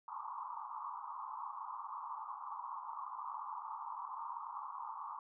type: band-pass noise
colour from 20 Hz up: pink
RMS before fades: -45 dBFS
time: 0.08-5.19 s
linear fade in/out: 2 ms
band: 860 to 1200 Hz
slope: 96 dB/octave
effects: none